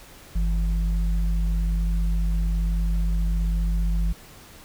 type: tone pair together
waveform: sine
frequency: 49.45 / 167.1 Hz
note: G1 / E3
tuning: +16 / +24 cents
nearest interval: octave + major sixth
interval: 2108 cents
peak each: -20 / -30 dBFS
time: 0.35-4.13 s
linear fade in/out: 10 ms
effects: pink hiss -47 dBFS RMS until 4.64 s